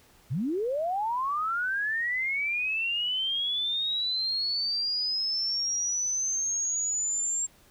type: linear sweep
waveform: sine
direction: up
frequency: 104.6 to 7459 Hz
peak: -26 dBFS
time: 0.3-7.47 s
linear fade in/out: 20 ms
effects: pink hiss -59 dBFS RMS until 7.7 s